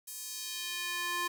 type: tone with high-pass filter sweep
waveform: square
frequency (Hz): 350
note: F4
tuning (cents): +4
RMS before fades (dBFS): -37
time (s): 0.07-1.28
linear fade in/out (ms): 10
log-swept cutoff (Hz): 8700 to 980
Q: 1.1
effects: 9-bit